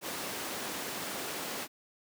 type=high-pass noise; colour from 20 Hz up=pink; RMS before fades=-38 dBFS; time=0.01-1.68 s; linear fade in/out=50 ms; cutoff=250 Hz; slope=12 dB/octave; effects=none